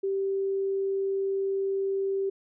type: tone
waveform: sine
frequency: 390 Hz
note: G4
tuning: 9 cents flat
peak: -25 dBFS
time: 0.03-2.3 s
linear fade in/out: 10 ms
effects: none